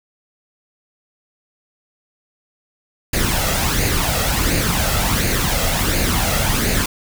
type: noise with flanger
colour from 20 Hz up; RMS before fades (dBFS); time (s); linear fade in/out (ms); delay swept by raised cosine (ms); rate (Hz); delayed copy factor
pink; -18; 3.13-6.86; 5; 0.44 to 1.54; 1.4; +0.55
effects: none